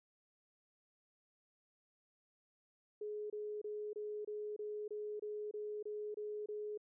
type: tone bursts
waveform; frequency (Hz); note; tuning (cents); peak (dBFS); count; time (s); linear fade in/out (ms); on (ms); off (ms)
sine; 420.8; G#4; +23; -40; 12; 3.01-6.776; 5; 290; 26
effects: none